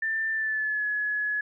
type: tone with pitch glide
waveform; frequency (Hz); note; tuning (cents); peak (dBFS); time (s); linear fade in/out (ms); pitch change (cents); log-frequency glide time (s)
sine; 1782 to 1694.7; A6 to G#6; +22 to +35; -25; 0.02-1.41; 5; -87; 0.31-0.85
effects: none